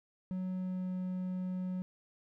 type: tone with pitch glide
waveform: triangle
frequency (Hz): 185 to 183.83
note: F#3 to F#3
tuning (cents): 0 to -11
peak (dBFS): -32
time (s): 0.31-1.82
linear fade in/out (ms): 0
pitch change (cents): -11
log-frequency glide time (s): 0.51-0.91
effects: none